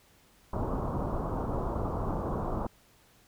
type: low-pass noise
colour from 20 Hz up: pink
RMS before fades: -32 dBFS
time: 0.53-2.67 s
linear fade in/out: 5 ms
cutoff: 1200 Hz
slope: 48 dB/octave
effects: pink hiss -62 dBFS RMS until 3.27 s